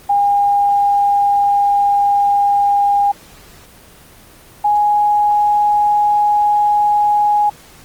sine tone pair in turn, 810 / 830.9 Hz, G#5 / G#5, -43 / +1 cents, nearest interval unison, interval 44 cents, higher second, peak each -10 dBFS, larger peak neither, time 0.09-3.12 / 4.64-7.5 s, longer first, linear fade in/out 10 ms, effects pink hiss -42 dBFS RMS until 7.84 s + Opus 24 kbps

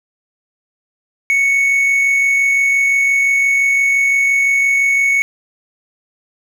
triangle tone with amplitude modulation, 2217 Hz, C#7, in tune, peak -8 dBFS, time 1.3-5.22 s, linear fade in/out 0 ms, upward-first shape sine, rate 45.8 Hz, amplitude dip 25%, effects none

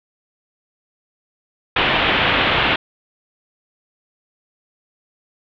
white low-pass noise, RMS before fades -17 dBFS, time 1.76-2.76 s, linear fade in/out 5 ms, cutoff 3400 Hz, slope 48 dB/octave, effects none

